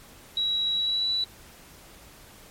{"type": "tone with pitch glide", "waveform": "sine", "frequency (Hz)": [3883, 3946], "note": ["B7", "B7"], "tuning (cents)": [-30, -2], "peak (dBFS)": -23, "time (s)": [0.37, 1.24], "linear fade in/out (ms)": 2, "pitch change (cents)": 28, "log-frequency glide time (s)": [0.73, 1.1], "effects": ["pink hiss -50 dBFS RMS until 2.5 s", "MP3 64 kbps"]}